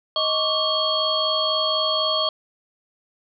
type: tone cluster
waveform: sine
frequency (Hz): 628 / 1098 / 1162 / 3246 / 4398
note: D#5 / C#6 / D6 / G#7 / C#8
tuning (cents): +16 / -17 / -19 / -40 / -14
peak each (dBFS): -25 / -29 / -28 / -23 / -26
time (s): 0.16-2.29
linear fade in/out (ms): 2
effects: none